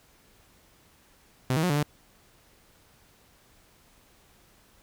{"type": "tone with pitch steps", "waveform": "sawtooth", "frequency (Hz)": [128.6, 158.8, 180.7, 145.1, 148], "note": ["C3", "D#3", "F#3", "D3", "D3"], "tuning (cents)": [-30, 36, -41, -21, 14], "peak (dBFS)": -19, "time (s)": [1.5, 1.83], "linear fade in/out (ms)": 2, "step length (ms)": 66, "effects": ["pink hiss -60 dBFS RMS until 4.82 s"]}